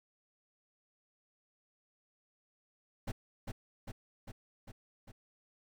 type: noise with echo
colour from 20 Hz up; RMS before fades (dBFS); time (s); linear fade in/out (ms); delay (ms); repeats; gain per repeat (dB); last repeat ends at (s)
brown; -37; 3.07-3.12; 10; 400; 5; -3; 5.12
effects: none